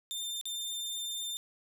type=tone with dropouts; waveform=sawtooth; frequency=3596 Hz; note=A7; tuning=37 cents sharp; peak=-32 dBFS; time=0.11-1.37 s; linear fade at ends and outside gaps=0 ms; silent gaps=0.412-0.455 s; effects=none